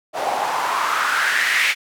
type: noise with band-pass filter sweep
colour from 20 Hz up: white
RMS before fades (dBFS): -20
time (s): 0.13-1.75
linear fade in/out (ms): 50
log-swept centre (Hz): 650 to 2300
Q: 3.8
effects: none